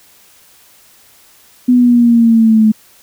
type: exponential sweep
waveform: sine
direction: down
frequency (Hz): 250 to 215.1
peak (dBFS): -5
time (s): 1.68-2.72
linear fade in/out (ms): 10
effects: white hiss -46 dBFS RMS until 3.02 s